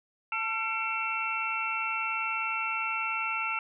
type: tone cluster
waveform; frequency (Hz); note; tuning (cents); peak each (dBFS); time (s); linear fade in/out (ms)
sine; 885 / 1355 / 2173 / 2312 / 2695; A5 / E6 / C#7 / D7 / E7; +10 / +47 / -35 / -28 / +38; -37 / -33 / -39 / -38 / -32; 0.32-3.59; 2
effects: none